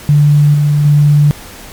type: tone with level steps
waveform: sine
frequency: 146.83 Hz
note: D3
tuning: in tune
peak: -4 / -7 / -4 dBFS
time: 0.09-1.31 s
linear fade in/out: 0 ms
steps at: 0.54 / 0.85 s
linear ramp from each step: 2 ms
effects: pink hiss -32 dBFS RMS until 1.72 s + MP3 96 kbps